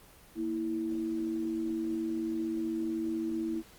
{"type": "tone pair together", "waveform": "sine", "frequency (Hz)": [231.2, 327], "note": ["A#3", "E4"], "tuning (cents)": [-14, -14], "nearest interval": "tritone", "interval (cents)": 600, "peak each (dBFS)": [-37, -31], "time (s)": [0.35, 3.63], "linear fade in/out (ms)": 50, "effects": ["pink hiss -56 dBFS RMS until 3.78 s", "Opus 24 kbps"]}